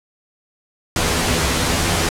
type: noise with comb filter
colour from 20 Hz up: pink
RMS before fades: -18 dBFS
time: 0.96-2.09 s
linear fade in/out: 2 ms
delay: 12 ms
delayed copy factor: +0.7
effects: low-pass 10000 Hz 12 dB/octave